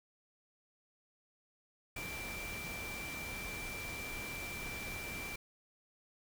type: tone in noise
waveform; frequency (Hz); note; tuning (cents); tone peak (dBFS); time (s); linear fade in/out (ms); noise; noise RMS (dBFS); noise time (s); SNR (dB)
sine; 2349; D7; 0; -43; 1.96-5.36; 5; pink; -45; 1.96-5.36; -1
effects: none